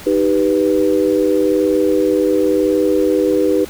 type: chord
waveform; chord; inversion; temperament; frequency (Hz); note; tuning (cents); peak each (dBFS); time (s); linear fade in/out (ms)
sine; Eb augmented; none; equal; 311.1 / 392 / 493.9; Eb4 / G4 / B4; 0 / 0 / 0; -16; 0.06-3.65; 10
effects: pink hiss -35 dBFS RMS until 3.69 s